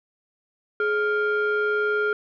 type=tone pair together; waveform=sine; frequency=421.1 / 1400 Hz; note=G#4 / F6; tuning=+24 / +4 cents; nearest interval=octave + major sixth; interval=2080 cents; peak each=-21 dBFS; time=0.8-2.13 s; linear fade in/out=2 ms; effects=tanh soft clip ceiling -17 dBFS